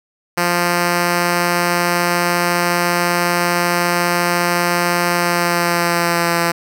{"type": "tone with pitch glide", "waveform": "5% pulse", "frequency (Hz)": [174.61, 170.33], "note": ["F3", "F3"], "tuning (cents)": [0, -43], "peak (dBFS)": -3, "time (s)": [0.37, 6.52], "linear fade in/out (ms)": 10, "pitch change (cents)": -43, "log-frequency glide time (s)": [5.13, 6.4], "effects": []}